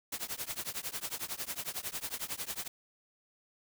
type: noise with tremolo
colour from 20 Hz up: white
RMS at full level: -35 dBFS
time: 0.12-2.68 s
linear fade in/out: 5 ms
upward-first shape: triangle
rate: 11 Hz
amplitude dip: 100%
effects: none